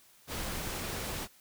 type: noise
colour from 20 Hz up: pink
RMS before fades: -37 dBFS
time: 0.27-1.28 s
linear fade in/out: 50 ms
effects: white hiss -61 dBFS RMS until 1.4 s